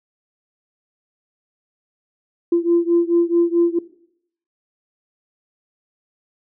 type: beating tone pair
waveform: sine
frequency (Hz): 340.2 / 344.8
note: F4 / F4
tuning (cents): -45 / -22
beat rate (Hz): 4.6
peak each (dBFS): -16 / -17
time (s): 2.52-3.79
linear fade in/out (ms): 5
effects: noise-tail reverb RT60 0.7 s tail -18 dB re dry + tanh soft clip ceiling -7 dBFS